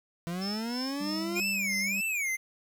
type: linear sweep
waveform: 40% pulse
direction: up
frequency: 166 to 355.1 Hz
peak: -31 dBFS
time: 0.27-1.4 s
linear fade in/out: 0 ms
type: tone with tremolo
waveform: sine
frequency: 5274 Hz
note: E8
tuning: in tune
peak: -34 dBFS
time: 0.41-2.02 s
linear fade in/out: 10 ms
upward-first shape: sine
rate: 3.1 Hz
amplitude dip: 75%
type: tone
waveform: triangle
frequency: 196.9 Hz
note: G3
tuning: 8 cents sharp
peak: -34 dBFS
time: 1-2.01 s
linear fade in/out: 10 ms
type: tone with vibrato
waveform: square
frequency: 2349 Hz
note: D7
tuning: in tune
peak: -29 dBFS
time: 1.35-2.37 s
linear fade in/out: 20 ms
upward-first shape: sine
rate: 1.8 Hz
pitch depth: 220 cents each way
effects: 10-bit